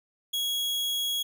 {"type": "tone", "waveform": "40% pulse", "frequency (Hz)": 3322, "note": "G#7", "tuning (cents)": 0, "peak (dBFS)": -26, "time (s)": [0.33, 1.23], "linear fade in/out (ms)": 10, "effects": []}